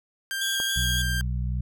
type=tone; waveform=sawtooth; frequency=1585 Hz; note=G6; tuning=19 cents sharp; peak=-24 dBFS; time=0.31-1.21 s; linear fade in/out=0 ms
type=tone with vibrato; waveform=sawtooth; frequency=3322 Hz; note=G#7; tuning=in tune; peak=-24 dBFS; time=0.41-1.02 s; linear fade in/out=5 ms; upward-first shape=square; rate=3.5 Hz; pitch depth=18 cents each way
type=click; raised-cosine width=1 ms; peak=-21 dBFS; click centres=0.601 s
type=harmonic tone; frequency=61.74 Hz; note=B1; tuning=in tune; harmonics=1 / 2 / 3; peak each=-26 / -30 / -37 dBFS; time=0.76-1.61 s; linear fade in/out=5 ms
effects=none